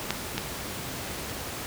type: clicks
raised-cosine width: 0.2 ms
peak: -8 / -10 / -20 dBFS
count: 3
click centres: 0.106 / 0.38 / 1.297 s
effects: pink hiss -35 dBFS RMS until 1.66 s + high-pass 60 Hz 12 dB/octave